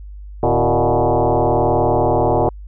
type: tone with frequency modulation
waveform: sine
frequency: 139.5 Hz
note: C#3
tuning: 11 cents sharp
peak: -12 dBFS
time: 0.43-2.49 s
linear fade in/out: 2 ms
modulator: 120 Hz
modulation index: 6.3
effects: added 50 Hz sine -31 dBFS peak until 2.67 s